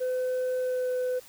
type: tone with pitch glide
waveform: sine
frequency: 508 to 503.6 Hz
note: B4 to B4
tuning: +49 to +34 cents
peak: -23 dBFS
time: 0-1.2 s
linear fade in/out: 20 ms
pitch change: -15 cents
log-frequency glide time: 0.6-0.9 s
effects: tanh soft clip ceiling -25 dBFS + white hiss -52 dBFS RMS until 1.28 s